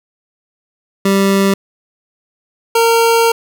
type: tone pair in turn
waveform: 25% pulse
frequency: 196 / 460.1 Hz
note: G3 / A#4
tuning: 0 / -23 cents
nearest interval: octave + minor third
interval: 1477 cents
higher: second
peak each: -6 / -5 dBFS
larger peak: second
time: 1.05-1.54 / 2.75-3.32 s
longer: second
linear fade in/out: 5 ms
effects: none